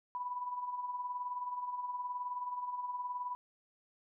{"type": "tone with tremolo", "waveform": "sine", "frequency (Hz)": 987.8, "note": "B5", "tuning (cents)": 0, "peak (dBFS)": -34, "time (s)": [0.15, 3.35], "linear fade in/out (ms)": 0, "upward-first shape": "sine", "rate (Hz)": 19, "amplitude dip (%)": 55, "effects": []}